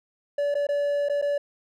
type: tone with dropouts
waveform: triangle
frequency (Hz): 575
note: D5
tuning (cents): -37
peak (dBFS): -20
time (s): 0.38-1.38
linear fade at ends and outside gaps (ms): 5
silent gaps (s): 0.543-0.551 / 0.669-0.688 / 1.087-1.096 / 1.216-1.223
effects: none